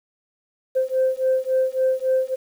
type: beating tone pair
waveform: sine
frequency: 519 / 522.6 Hz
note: C5 / C5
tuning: -14 / -2 cents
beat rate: 3.6 Hz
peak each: -20 dBFS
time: 0.75-2.36 s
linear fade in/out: 20 ms
effects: tanh soft clip ceiling -12 dBFS + 8-bit